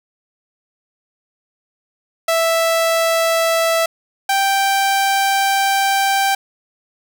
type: tone pair in turn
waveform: sawtooth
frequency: 659.3 / 784 Hz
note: E5 / G5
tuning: 0 / 0 cents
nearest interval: minor third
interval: 300 cents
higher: second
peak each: -10 dBFS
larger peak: neither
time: 2.28-3.86 / 4.29-6.35 s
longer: second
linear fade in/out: 5 ms
effects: 8-bit